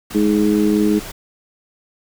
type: noise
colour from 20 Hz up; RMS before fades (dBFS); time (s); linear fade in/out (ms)
pink; -32; 0.1-1.12; 10
type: harmonic tone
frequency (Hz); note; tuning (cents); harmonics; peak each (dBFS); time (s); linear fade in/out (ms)
104.8; G#2; +16; 2 / 3 / 4; -16 / -16 / -20; 0.14-1; 20
effects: none